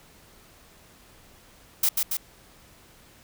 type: noise with echo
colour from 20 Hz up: blue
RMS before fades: -21 dBFS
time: 1.83-1.89 s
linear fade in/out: 5 ms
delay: 140 ms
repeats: 2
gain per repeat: -3 dB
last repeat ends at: 2.17 s
effects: pink hiss -54 dBFS RMS until 3.23 s